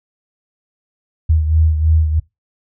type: beating tone pair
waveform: sine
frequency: 78.7 / 81.8 Hz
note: D#2 / E2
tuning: +20 / -13 cents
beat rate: 3.1 Hz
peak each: -11 / -19 dBFS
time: 1.29-2.2 s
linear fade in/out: 10 ms
effects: noise-tail reverb RT60 0.2 s tail -22 dB re dry